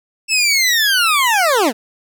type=linear sweep; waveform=20% pulse; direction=down; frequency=2661 to 200 Hz; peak=-7 dBFS; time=0.28-1.73 s; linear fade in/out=50 ms; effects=none